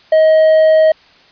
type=tone; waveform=triangle; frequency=631 Hz; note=D#5; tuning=24 cents sharp; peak=-4 dBFS; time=0.12-0.92 s; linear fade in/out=5 ms; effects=white hiss -46 dBFS RMS until 1.31 s + resampled to 11025 Hz